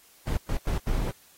brown noise bursts at uneven times, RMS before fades -26 dBFS, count 4, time 0.27-0.37 / 0.49-0.57 / 0.67-0.78 / 0.87-1.11 s, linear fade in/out 2 ms, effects white hiss -57 dBFS RMS until 1.37 s + AAC 48 kbps

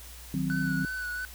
sine chord, C diminished, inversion first, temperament equal, 155.56 / 185 / 261.6 Hz, Eb3 / Gb3 / C4, 0 / 0 / 0 cents, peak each -31 dBFS, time 0.34-0.85 s, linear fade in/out 2 ms
triangle tone with vibrato, 1490 Hz, F#6, 12 cents sharp, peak -30 dBFS, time 0.5-1.25 s, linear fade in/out 0 ms, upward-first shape sine, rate 2.9 Hz, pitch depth 29 cents each way
effects added 60 Hz sine -46 dBFS peak until 1.34 s + white hiss -48 dBFS RMS until 1.34 s

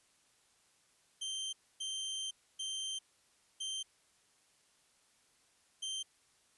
sawtooth tone bursts at uneven times, 3136 Hz, G7, in tune, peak -34 dBFS, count 5, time 1.21-1.53 / 1.8-2.31 / 2.59-2.99 / 3.6-3.83 / 5.82-6.03 s, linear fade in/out 10 ms, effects white hiss -70 dBFS RMS until 6.57 s + resampled to 24000 Hz

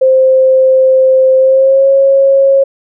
sine tone with pitch glide, 523.3 to 545.2 Hz, C5 to C#5, 0 to -29 cents, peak -4 dBFS, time 0.01-2.64 s, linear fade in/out 10 ms, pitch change +71 cents, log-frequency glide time 1.38-1.88 s, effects none

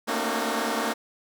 10% pulse tone cluster, 223.8 / 233.6 / 271.9 / 303 / 371.6 Hz, A3 / A#3 / C#4 / D#4 / F#4, +30 / +4 / -33 / -46 / +7 cents, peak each -23 / -22 / -24 / -23 / -27 dBFS, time 0.07-0.94 s, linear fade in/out 20 ms, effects none

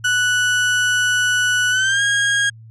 35% pulse tone with pitch glide, 1480 to 1632.7 Hz, F#6 to G#6, 0 to -30 cents, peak -13 dBFS, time 0.04-2.5 s, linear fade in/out 10 ms, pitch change +170 cents, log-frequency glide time 1.7-2.02 s, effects added 112 Hz sine -38 dBFS peak until 2.7 s + resampled to 22050 Hz

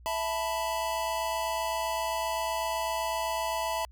square chord, E suspended fourth, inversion none, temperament equal, 659.3 / 880 / 987.8 Hz, E5 / A5 / B5, 0 / 0 / 0 cents, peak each -34 dBFS, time 0.06-3.85 s, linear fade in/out 0 ms, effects added 60 Hz sine -49 dBFS peak until 3.91 s

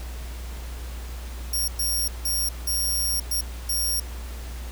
10% pulse tone bursts at uneven times, 5580 Hz, F8, 2 cents flat, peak -17 dBFS, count 6, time 1.53-1.68 / 1.79-2.08 / 2.25-2.49 / 2.67-3.2 / 3.31-3.41 / 3.69-4 s, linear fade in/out 5 ms, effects added 60 Hz sine -32 dBFS peak until 4.71 s + pink hiss -43 dBFS RMS until 4.71 s

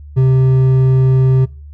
triangle tone with hard clipping, 130.81 Hz, C3, in tune, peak -9 dBFS, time 0.16-1.46 s, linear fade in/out 20 ms, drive 9 dB, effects noise-tail reverb RT60 0.4 s tail -24 dB re dry + added 73 Hz sine -31 dBFS peak until 1.73 s

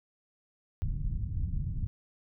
pink low-pass noise, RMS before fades -32 dBFS, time 0.82-1.87 s, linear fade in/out 0 ms, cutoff 150 Hz, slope 24 dB/octave, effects none

